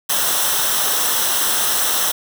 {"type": "noise with comb filter", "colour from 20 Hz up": "white", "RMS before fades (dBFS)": -18, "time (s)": [0.09, 2.12], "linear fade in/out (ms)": 10, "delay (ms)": 0.43, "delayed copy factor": -0.65, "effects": []}